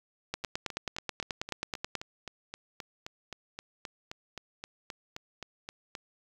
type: two click trains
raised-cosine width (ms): 0.2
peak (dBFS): -15 / -22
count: 16 / 22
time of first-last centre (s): 0.34-1.953 / 0.44-5.952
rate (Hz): 9.3 / 3.81
effects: 8-bit